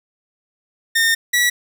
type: tone pair in turn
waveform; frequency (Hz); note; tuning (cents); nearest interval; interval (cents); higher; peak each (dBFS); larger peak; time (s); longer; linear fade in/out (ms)
sawtooth; 1824 / 1940.3; A#6 / B6; -38 / -31; minor second; 107; second; -10; neither; 0.95-1.15 / 1.33-1.5; first; 10
effects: none